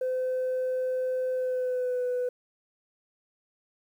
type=tone with pitch glide; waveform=sine; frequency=512 to 496.6 Hz; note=C5 to B4; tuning=-38 to +9 cents; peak=-24 dBFS; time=0.01-2.29 s; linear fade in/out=5 ms; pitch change=-53 cents; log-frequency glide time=1.34-2.05 s; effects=tanh soft clip ceiling -24 dBFS + 10-bit